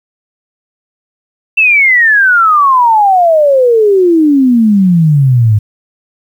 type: exponential sweep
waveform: sine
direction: down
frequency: 2696 to 102.3 Hz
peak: -4 dBFS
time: 1.57-5.59 s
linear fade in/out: 10 ms
effects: 7-bit